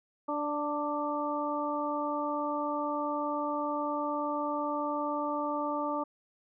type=harmonic tone with a mistuned harmonic; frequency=293.7 Hz; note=D4; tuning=in tune; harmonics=1 / 2 / 3 / 4; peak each=-35 / -35 / -35 / -35 dBFS; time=0.28-6.04 s; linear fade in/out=10 ms; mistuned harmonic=3; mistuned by=+19 cents; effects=none